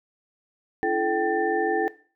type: tone cluster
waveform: sine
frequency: 292.1 / 338.4 / 432.5 / 776 / 1785 Hz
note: D4 / E4 / A4 / G5 / A6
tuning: -9 / +45 / -30 / -18 / +24 cents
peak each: -35 / -27 / -26 / -26 / -29 dBFS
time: 0.83-1.88 s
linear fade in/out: 0 ms
effects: noise-tail reverb RT60 0.4 s tail -18 dB re dry